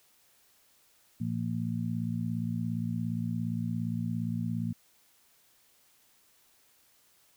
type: harmonic tone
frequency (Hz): 57.3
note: A#1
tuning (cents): -29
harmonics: 2 / 3 / 4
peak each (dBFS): -34 / -34 / -34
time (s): 1.2-4.73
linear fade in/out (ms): 10
effects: white hiss -65 dBFS RMS until 7.36 s